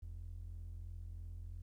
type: ring-modulated tone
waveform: triangle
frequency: 63.7 Hz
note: C2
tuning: 46 cents flat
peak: -38 dBFS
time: 0.02-1.62 s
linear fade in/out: 10 ms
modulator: 21.5 Hz
effects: tanh soft clip ceiling -39 dBFS + 13-bit